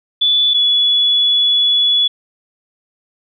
sine tone pair in turn, 3462 / 3410 Hz, A7 / G#7, -29 / +45 cents, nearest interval unison, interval 26 cents, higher first, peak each -10 dBFS, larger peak neither, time 0.21-0.54 / 0.54-2.08 s, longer second, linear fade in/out 10 ms, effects none

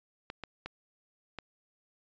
clicks, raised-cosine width 0.3 ms, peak -23 dBFS, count 4, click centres 0.301 / 0.437 / 0.66 / 1.387 s, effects resampled to 16000 Hz

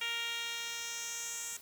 10% pulse tone with band-pass filter sweep, 466.2 Hz, A#4, in tune, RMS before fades -39 dBFS, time 0.01-1.57 s, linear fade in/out 5 ms, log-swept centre 3000 to 8100 Hz, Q 2.1, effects white hiss -54 dBFS RMS until 1.61 s

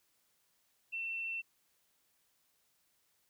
sine tone, 2693 Hz, E7, 36 cents sharp, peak -36 dBFS, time 0.92-1.42 s, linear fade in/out 20 ms, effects white hiss -75 dBFS RMS until 3.29 s

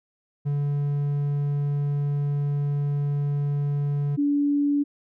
triangle / sine tone pair in turn, 143.8 / 287.6 Hz, D3 / D4, -36 / -36 cents, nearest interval octave, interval 1200 cents, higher second, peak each -20 / -19 dBFS, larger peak second, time 0.45-4.17 / 4.17-4.84 s, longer first, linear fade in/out 20 ms, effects none

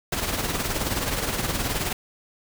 pink noise with tremolo, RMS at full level -24 dBFS, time 0.12-1.93 s, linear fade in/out 5 ms, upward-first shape triangle, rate 19 Hz, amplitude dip 60%, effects none

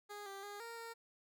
15% pulse tone with pitch steps, 412.2 / 393.5 / 409 / 463.8 / 460.3 Hz, G#4 / G4 / G#4 / A#4 / A#4, -13 / +7 / -26 / -9 / -22 cents, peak -40 dBFS, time 0.09-0.94 s, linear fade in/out 20 ms, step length 170 ms, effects none

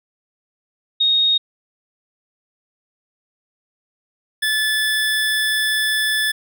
sine / 25% pulse tone pair in turn, 3729 / 1734.6 Hz, A#7 / A6, 0 / -25 cents, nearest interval octave + minor second, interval 1325 cents, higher first, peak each -13 dBFS, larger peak neither, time 1-1.38 / 4.42-6.32 s, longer second, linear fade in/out 10 ms, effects none

